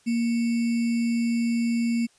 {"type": "tone with sample-and-hold", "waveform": "sine", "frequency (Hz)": 233.1, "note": "A#3", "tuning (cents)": 0, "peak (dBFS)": -21, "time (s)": [0.06, 2.07], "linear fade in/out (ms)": 20, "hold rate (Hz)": 2450, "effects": ["white hiss -61 dBFS RMS until 2.18 s", "resampled to 22050 Hz"]}